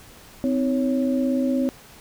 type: tone cluster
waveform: sine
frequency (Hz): 258.2 / 315 / 554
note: C4 / D#4 / C#5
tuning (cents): -23 / +21 / -1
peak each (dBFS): -20 / -29 / -27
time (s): 0.44-1.69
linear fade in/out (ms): 0
effects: pink hiss -47 dBFS RMS until 2 s